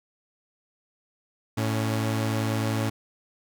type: tone pair together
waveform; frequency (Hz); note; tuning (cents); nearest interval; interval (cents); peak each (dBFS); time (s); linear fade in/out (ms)
sawtooth; 110 / 278.4; A2 / C#4; 0 / +8; octave + major third; 1608; -21 / -27; 1.57-2.9; 10
effects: none